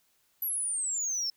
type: exponential sweep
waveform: sine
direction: down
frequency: 12000 to 5274 Hz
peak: -26 dBFS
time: 0.42-1.3 s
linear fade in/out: 2 ms
effects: tanh soft clip ceiling -28 dBFS + white hiss -70 dBFS RMS until 1.36 s